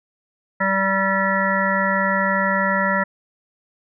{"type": "harmonic tone", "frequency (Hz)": 193.7, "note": "G3", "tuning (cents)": -20, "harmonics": [1, 3, 5, 7, 9, 10], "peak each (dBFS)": [-24, -24, -24, -24, -24, -24], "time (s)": [0.6, 3.04], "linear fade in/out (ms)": 10, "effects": []}